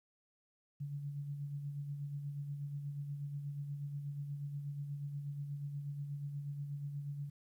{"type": "tone with tremolo", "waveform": "sine", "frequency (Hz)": 143.2, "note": "D3", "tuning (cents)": -43, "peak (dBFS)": -37, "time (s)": [0.8, 7.3], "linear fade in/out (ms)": 10, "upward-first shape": "sine", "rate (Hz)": 8.3, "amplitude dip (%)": 45, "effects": ["12-bit"]}